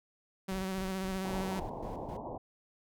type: tone with vibrato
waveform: sawtooth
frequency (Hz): 189.5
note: F#3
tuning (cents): +42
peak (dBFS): -30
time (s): 0.48-1.6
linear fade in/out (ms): 10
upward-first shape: square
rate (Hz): 15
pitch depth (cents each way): 22
type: noise with tremolo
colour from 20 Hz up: brown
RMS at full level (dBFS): -44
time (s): 0.51-2.17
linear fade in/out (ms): 5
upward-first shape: square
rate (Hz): 3.8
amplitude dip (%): 75
type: low-pass noise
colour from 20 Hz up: white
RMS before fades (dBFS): -41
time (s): 1.24-2.38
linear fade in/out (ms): 10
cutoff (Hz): 1000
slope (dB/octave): 96
effects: none